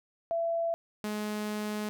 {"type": "tone pair in turn", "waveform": ["sine", "sawtooth"], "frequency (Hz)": [670, 211], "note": ["E5", "G#3"], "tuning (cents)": [28, 28], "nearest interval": "octave + minor sixth", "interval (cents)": 2000, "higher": "first", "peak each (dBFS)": [-27, -28], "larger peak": "first", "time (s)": [[0.31, 0.74], [1.04, 1.89]], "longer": "second", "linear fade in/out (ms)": 0, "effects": []}